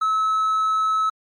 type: tone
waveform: triangle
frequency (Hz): 1295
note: E6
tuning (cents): -31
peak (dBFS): -15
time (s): 0.01-1.1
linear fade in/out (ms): 10
effects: tanh soft clip ceiling -11 dBFS + MP3 48 kbps